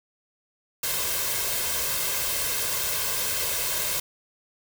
white noise with comb filter, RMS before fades -27 dBFS, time 0.83-4 s, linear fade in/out 5 ms, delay 1.9 ms, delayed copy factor +0.6, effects none

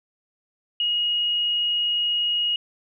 sine tone, 2883 Hz, F#7, 46 cents flat, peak -20 dBFS, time 0.8-2.56 s, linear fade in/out 2 ms, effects none

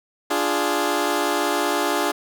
15% pulse chord, D diminished, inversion none, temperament equal, 293.7 / 349.2 / 415.3 Hz, D4 / F4 / Ab4, 0 / 0 / 0 cents, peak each -18 dBFS, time 0.3-2.12 s, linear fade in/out 10 ms, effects none

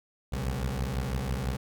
20% pulse beating tone pair, 61.74 / 67.74 Hz, B1 / C#2, 0 / -39 cents, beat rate 6 Hz, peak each -27 dBFS, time 0.32-1.57 s, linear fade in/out 10 ms, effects none

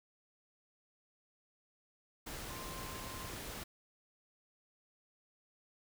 sine tone in noise, 1047 Hz, C6, 1 cent sharp, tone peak -50 dBFS, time 2.5-3.3 s, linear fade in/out 10 ms, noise pink, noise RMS -45 dBFS, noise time 2.26-3.64 s, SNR -8 dB, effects none

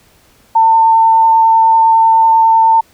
sine tone with vibrato, 899 Hz, A5, 37 cents sharp, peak -5 dBFS, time 0.55-2.81 s, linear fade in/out 10 ms, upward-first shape triangle, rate 10 Hz, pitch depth 10 cents each way, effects pink hiss -49 dBFS RMS until 2.93 s

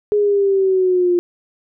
sine exponential sweep, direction down, 418.8 to 349.2 Hz, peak -12 dBFS, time 0.12-1.19 s, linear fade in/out 0 ms, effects none

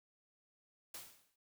white noise with exponential decay, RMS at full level -45 dBFS, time 0.94-1.36 s, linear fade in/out 5 ms, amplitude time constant 91 ms, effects none

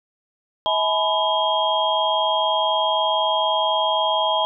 sine tone cluster, 642 / 848 / 999 / 3241 Hz, E5 / G#5 / B5 / G#7, -46 / +36 / +20 / -43 cents, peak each -23 dBFS, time 0.66-4.45 s, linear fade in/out 0 ms, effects none

